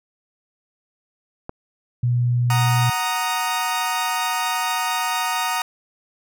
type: click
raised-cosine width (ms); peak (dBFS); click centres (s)
1; -16; 1.494
type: tone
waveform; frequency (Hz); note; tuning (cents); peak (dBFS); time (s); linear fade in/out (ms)
sine; 121.8; B2; -24; -16; 2.03-2.9; 5
type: chord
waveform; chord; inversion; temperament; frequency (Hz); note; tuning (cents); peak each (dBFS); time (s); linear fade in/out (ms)
sawtooth; D# minor; first; equal; 740 / 932.3 / 1244.5; F#5 / A#5 / D#6; 0 / 0 / 0; -23 / -20 / -22; 2.5-5.62; 2
effects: none